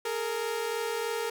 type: tone pair together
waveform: sawtooth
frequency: 419.5 / 462.7 Hz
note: G#4 / A#4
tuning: +17 / -13 cents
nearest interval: major second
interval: 170 cents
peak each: -31 / -27 dBFS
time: 0.05-1.3 s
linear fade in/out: 5 ms
effects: none